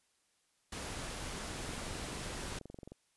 pink noise, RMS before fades -42 dBFS, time 0.72-2.59 s, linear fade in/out 5 ms
click train, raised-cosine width 2 ms, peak -34 dBFS, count 32, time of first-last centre 1.56-2.92 s, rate 22.8 Hz
effects white hiss -75 dBFS RMS until 3.16 s + resampled to 24000 Hz

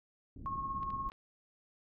pink low-pass noise, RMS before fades -46 dBFS, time 0.36-1.09 s, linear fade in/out 0 ms, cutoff 300 Hz, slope 24 dB/octave
sine tone with tremolo, 1086 Hz, C#6, 36 cents flat, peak -33 dBFS, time 0.46-1.1 s, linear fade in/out 0 ms, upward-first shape triangle, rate 17 Hz, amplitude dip 55%
clicks, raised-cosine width 0.3 ms, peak -39 dBFS, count 3, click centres 0.831 / 0.904 / 1.119 s
effects none

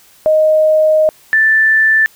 sine tone pair in turn, 622.3 / 1764.1 Hz, D#5 / A6, 0 / +4 cents, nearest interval octave + tritone, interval 1804 cents, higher second, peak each -7 dBFS, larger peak neither, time 0.26-1.09 / 1.33-2.06 s, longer first, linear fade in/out 0 ms, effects white hiss -46 dBFS RMS until 2.15 s

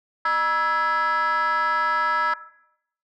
sine tone with frequency modulation, 1315 Hz, E6, 5 cents flat, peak -16 dBFS, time 0.25-2.34 s, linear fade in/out 5 ms, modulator 353 Hz, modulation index 1.1, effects noise-tail reverb RT60 0.7 s tail -17 dB re dry + tanh soft clip ceiling -18 dBFS

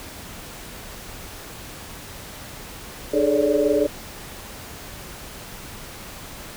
sine tone cluster, 299.9 / 416.9 / 435.7 / 563 / 589 Hz, D4 / G#4 / A4 / C#5 / D5, +36 / +7 / -17 / +27 / +5 cents, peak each -23 dBFS, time 3.13-3.87 s, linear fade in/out 10 ms, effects pink hiss -38 dBFS RMS until 6.56 s

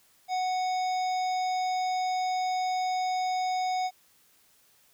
harmonic tone with a mistuned harmonic, 740 Hz, F#5, in tune, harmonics 1 / 3 / 5 / 7 / 9, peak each -26 / -40 / -44 / -43 / -48 dBFS, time 0.28-3.91 s, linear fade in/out 50 ms, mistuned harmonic 7, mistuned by -50 cents, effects white hiss -63 dBFS RMS until 4.93 s

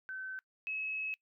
sine tone pair in turn, 1531 / 2575 Hz, G6 / E7, -41 / -41 cents, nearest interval major sixth, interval 900 cents, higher second, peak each -39 / -35 dBFS, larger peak second, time 0.09-0.39 / 0.67-1.14 s, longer second, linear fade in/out 0 ms, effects noise-tail reverb RT60 0.1 s tail -23 dB re dry

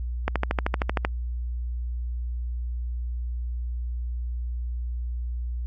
click train, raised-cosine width 0.5 ms, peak -8 dBFS, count 11, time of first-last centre 0.28-1.049 s, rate 13 Hz, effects added 60 Hz sine -27 dBFS peak until 5.66 s + AAC 48 kbps

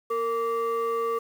sine tone pair together, 460 / 1159.8 Hz, A#4 / D6, -23 / -22 cents, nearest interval octave + major third, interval 1601 cents, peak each -24 / -26 dBFS, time 0.1-1.19 s, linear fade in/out 10 ms, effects tanh soft clip ceiling -21 dBFS + 8-bit

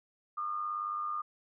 sine tone with amplitude modulation, 1214 Hz, D#6, 43 cents flat, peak -30 dBFS, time 0.37-1.22 s, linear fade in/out 10 ms, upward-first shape sine, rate 98.4 Hz, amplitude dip 55%, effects none

